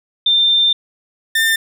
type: tone pair in turn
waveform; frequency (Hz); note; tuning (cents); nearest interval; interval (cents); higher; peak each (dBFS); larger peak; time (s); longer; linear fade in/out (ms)
sine / 30% pulse; 3590 / 1798.4; A7 / A6; +34 / +37; octave; 1197; first; -10; neither; 0.26-0.73 / 1.35-1.56; first; 5
effects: none